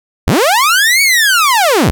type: linear two-way sweep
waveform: sawtooth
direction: up then down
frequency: 36.97 to 2268 to 36.97 Hz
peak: -4 dBFS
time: 0.27-1.91 s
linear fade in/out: 0 ms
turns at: 1.02 s
effects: none